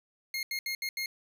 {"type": "tone bursts at uneven times", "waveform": "25% pulse", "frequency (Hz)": 2141, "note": "C7", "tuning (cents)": 39, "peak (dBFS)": -28, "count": 5, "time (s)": [[0.34, 0.43], [0.51, 0.59], [0.66, 0.75], [0.82, 0.89], [0.97, 1.06]], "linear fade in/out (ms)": 2, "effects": []}